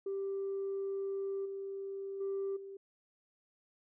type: tone with level steps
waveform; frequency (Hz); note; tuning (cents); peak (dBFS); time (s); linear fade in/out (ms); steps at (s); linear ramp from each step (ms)
sine; 392; G4; 0; -33 / -38 / -32 / -44; 0.06-2.77; 5; 1.45 / 2.2 / 2.56; 10
effects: tanh soft clip ceiling -31 dBFS